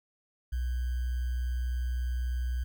sine tone with sample-and-hold, 61.74 Hz, B1, in tune, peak -28 dBFS, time 0.52-2.64 s, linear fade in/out 10 ms, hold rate 1575 Hz, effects none

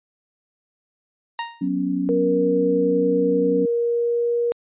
sawtooth tone with exponential decay, 932.3 Hz, A#5, in tune, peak -18 dBFS, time 1.39-1.68 s, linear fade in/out 1 ms, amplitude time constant 63 ms
sine chord, F# suspended fourth, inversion none, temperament equal, 185 / 246.9 / 277.2 Hz, F#3 / B3 / C#4, 0 / 0 / 0 cents, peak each -25 / -28 / -22 dBFS, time 1.61-3.66 s, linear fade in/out 10 ms
sine tone with pitch glide, 470.3 to 474.1 Hz, A#4 to A#4, +15 to +29 cents, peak -18 dBFS, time 2.09-4.52 s, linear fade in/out 0 ms, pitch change +14 cents, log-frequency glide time 3.63-4.36 s
effects resampled to 8000 Hz

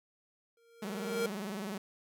square tone with exponential growth, 464.2 Hz, A#4, 7 cents flat, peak -29 dBFS, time 0.57-1.26 s, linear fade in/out 2 ms, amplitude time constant 150 ms
sawtooth tone with vibrato, 201.3 Hz, G3, 46 cents sharp, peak -33 dBFS, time 0.82-1.78 s, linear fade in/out 5 ms, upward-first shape square, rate 20 Hz, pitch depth 110 cents each way
effects none

